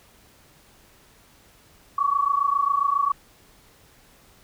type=tone pair together; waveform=sine; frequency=1114.6 / 1142 Hz; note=C#6 / D6; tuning=+9 / -49 cents; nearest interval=unison; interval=42 cents; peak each=-22 dBFS; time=1.98-3.12 s; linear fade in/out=5 ms; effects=pink hiss -55 dBFS RMS until 4.43 s